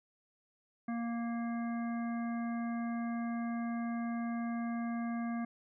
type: harmonic tone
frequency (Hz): 233.6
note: A#3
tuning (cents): +4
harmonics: 1 / 3 / 5 / 7 / 9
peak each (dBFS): -34 / -44 / -48 / -51 / -53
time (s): 0.88-5.45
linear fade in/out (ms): 5
effects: none